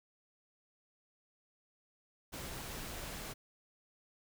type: noise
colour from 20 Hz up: pink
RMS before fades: -44 dBFS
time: 2.32-3.34 s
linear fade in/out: 20 ms
effects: none

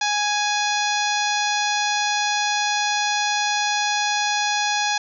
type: harmonic tone with a mistuned harmonic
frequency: 830 Hz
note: G#5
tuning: 1 cent flat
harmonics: 1 / 2 / 3 / 4 / 5 / 6 / 7 / 8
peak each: -23 / -26 / -28 / -29 / -30 / -31 / -31 / -32 dBFS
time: 0.01-4.98 s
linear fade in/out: 5 ms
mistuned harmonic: 4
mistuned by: +47 cents
effects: none

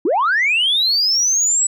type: linear sweep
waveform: sine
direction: up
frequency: 277.2 to 7900 Hz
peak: -12 dBFS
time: 0.05-1.67 s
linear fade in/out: 5 ms
effects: tanh soft clip ceiling -10 dBFS

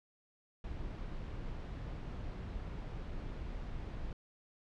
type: noise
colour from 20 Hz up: brown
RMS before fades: -42 dBFS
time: 0.64-4.13 s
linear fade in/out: 2 ms
effects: low-pass 4000 Hz 12 dB/octave

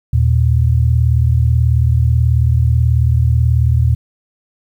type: tone pair together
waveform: sine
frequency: 80 / 118.39 Hz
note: D#2 / A#2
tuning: +49 / +27 cents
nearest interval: perfect fifth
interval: 678 cents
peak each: -12 dBFS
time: 0.13-3.95 s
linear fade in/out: 5 ms
effects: 8-bit

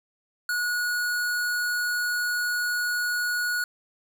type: tone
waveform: square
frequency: 1456 Hz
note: F#6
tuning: 28 cents flat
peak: -25 dBFS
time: 0.49-3.64 s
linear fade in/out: 2 ms
effects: none

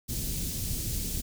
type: band-stop noise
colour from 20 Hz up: pink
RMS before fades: -32 dBFS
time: 0.08-1.22 s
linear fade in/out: 20 ms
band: 210 to 5500 Hz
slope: 12 dB/octave
effects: none

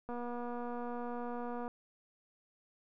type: click train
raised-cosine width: 1 ms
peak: -29 dBFS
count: 384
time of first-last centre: 0.09-1.679 s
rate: 241 Hz
effects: none

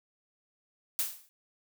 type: noise with exponential decay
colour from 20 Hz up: blue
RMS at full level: -27 dBFS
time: 0.99-1.29 s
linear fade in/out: 0 ms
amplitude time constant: 64 ms
effects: none

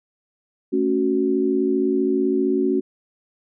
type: chord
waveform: sine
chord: F# minor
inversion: first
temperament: just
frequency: 222 / 277.5 / 370 Hz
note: A3 / C#4 / F#4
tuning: +16 / +2 / 0 cents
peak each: -25 / -21 / -20 dBFS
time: 0.72-2.81 s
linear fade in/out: 20 ms
effects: none

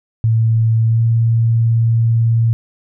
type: tone with pitch glide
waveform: sine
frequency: 112.8 to 114.77 Hz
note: A2 to A#2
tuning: +44 to -27 cents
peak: -10 dBFS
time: 0.24-2.53 s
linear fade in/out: 0 ms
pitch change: +29 cents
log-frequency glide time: 0.88-1.01 s
effects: none

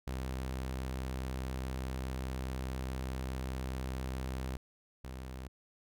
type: tone pair in turn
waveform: sawtooth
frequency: 64.8 / 64.52 Hz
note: C2 / C2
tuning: -16 / -24 cents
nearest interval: unison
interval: 8 cents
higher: first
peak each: -32 / -38 dBFS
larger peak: first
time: 0.07-4.57 / 5.04-5.48 s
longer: first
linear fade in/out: 5 ms
effects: none

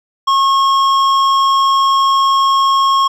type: tone with hard clipping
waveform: sine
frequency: 1087 Hz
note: C#6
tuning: 34 cents flat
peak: -11 dBFS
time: 0.27-3.08 s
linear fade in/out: 10 ms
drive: 10 dB
effects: none

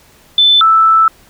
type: tone pair in turn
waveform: sine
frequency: 3520 / 1318.5 Hz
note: A7 / E6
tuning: 0 / 0 cents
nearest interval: octave + perfect fourth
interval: 1700 cents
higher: first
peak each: -5 dBFS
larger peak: neither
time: 0.38-0.61 / 0.61-1.08 s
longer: second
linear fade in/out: 2 ms
effects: pink hiss -46 dBFS RMS until 1.29 s

